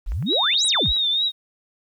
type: exponential two-way sweep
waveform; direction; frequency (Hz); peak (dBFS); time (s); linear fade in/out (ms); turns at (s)
sine; up then down; 31.93 to 10000 to 31.93; -22; 0.06-0.93; 20; 0.67
type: click train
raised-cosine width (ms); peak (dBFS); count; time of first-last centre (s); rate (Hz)
0.5; -28; 9; 0.12-0.965; 9.47
type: tone with vibrato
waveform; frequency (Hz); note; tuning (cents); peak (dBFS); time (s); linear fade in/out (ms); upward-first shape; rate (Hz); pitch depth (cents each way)
sine; 3694; A#7; -16; -18; 0.26-1.32; 50; triangle; 3.3; 100
effects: 9-bit